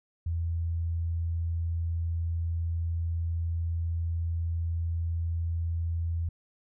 sine tone, 83.6 Hz, E2, 25 cents sharp, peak -27 dBFS, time 0.26-6.29 s, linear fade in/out 5 ms, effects none

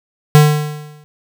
square tone with exponential decay, 150 Hz, D3, 37 cents sharp, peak -3 dBFS, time 0.35-1.04 s, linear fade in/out 0 ms, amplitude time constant 150 ms, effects none

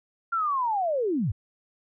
sine linear sweep, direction down, 1396.9 to 77.3 Hz, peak -23 dBFS, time 0.32-1.32 s, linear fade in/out 10 ms, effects none

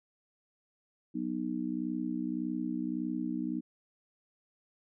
harmonic tone, 61.74 Hz, B1, in tune, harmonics 3 / 4 / 5, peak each -39 / -35 / -35 dBFS, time 1.14-3.61 s, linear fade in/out 20 ms, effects none

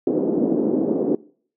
pink band-pass noise, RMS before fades -20 dBFS, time 0.07-1.15 s, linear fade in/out 2 ms, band 230 to 440 Hz, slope 24 dB/octave, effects noise-tail reverb RT60 0.5 s tail -22 dB re dry + high-pass 150 Hz 12 dB/octave

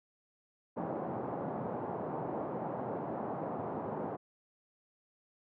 white band-pass noise, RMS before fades -38 dBFS, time 0.76-4.17 s, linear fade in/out 20 ms, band 120 to 840 Hz, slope 24 dB/octave, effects none

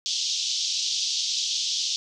white band-pass noise, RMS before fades -27 dBFS, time 0.06-1.96 s, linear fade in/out 0 ms, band 3100 to 6200 Hz, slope 48 dB/octave, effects none

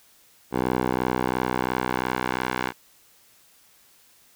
10% pulse tone with band-pass filter sweep, 62.9 Hz, B1, 32 cents sharp, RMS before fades -26 dBFS, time 0.51-2.73 s, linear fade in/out 50 ms, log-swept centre 580 to 1500 Hz, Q 0.8, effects white hiss -57 dBFS RMS until 4.35 s

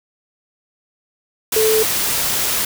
sine tone in noise, 437.2 Hz, A4, 11 cents flat, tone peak -13 dBFS, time 1.56-1.83 s, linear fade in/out 5 ms, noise white, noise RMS -19 dBFS, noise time 1.52-2.65 s, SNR +3 dB, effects none

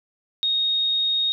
sine tone, 3729 Hz, A#7, in tune, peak -19 dBFS, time 0.43-1.32 s, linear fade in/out 0 ms, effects none

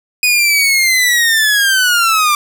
sawtooth linear sweep, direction down, 2489 to 1174.7 Hz, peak -6 dBFS, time 0.23-2.35 s, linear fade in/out 2 ms, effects 8-bit

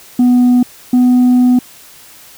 sine tone pair in turn, 246.9 / 248.9 Hz, B3 / B3, 0 / +14 cents, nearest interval unison, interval 14 cents, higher second, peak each -3 dBFS, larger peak neither, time 0.19-0.63 / 0.93-1.59 s, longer second, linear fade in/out 5 ms, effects tanh soft clip ceiling -5 dBFS + white hiss -39 dBFS RMS until 2.37 s

